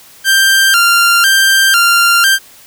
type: tone with vibrato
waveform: sawtooth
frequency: 1480 Hz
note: F#6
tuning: in tune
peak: -3 dBFS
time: 0.24-2.39 s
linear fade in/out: 50 ms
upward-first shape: square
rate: 1 Hz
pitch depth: 110 cents each way
effects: white hiss -40 dBFS RMS until 2.66 s